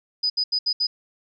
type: tone bursts at uneven times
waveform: sine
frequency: 4978 Hz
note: D#8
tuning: in tune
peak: -19 dBFS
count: 5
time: 0.23-0.3 / 0.37-0.44 / 0.52-0.59 / 0.66-0.73 / 0.8-0.87 s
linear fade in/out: 10 ms
effects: none